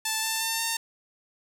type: tone with pitch steps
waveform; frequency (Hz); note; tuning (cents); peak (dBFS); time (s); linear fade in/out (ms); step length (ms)
5% pulse; 880 / 889.7 / 899.5 / 909.5; A5 / A5 / A5 / A#5; 0 / +19 / +38 / -43; -14; 0.05-0.77; 5; 180
effects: none